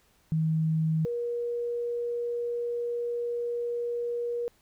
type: tone pair in turn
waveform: sine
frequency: 159 / 476.5 Hz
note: D#3 / A#4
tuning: +38 / +38 cents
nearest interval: octave + perfect fifth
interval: 1900 cents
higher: second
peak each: -23 / -28 dBFS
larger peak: first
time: 0.32-1.05 / 1.05-4.48 s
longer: second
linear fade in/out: 0 ms
effects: pink hiss -65 dBFS RMS until 4.61 s